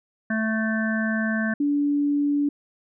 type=harmonic tone; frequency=220 Hz; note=A3; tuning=in tune; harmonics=1 / 3 / 5 / 7 / 8; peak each=-23 / -32 / -39 / -29 / -31 dBFS; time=0.3-1.54 s; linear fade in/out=5 ms
type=tone; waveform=sine; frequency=288.5 Hz; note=D4; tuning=31 cents flat; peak=-19 dBFS; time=1.6-2.49 s; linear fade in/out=5 ms
effects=none